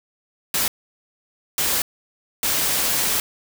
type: noise bursts at uneven times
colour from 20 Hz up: white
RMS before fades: -21 dBFS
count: 3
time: 0.54-0.68 / 1.58-1.82 / 2.43-3.2 s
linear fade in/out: 2 ms
effects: none